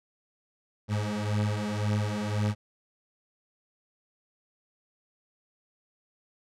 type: beating tone pair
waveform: 30% pulse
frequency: 103.83 / 105.73 Hz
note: G#2 / G#2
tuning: 0 / +31 cents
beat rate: 1.9 Hz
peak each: -27 dBFS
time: 0.88-2.55 s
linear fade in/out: 50 ms
effects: low-pass 8000 Hz 12 dB/octave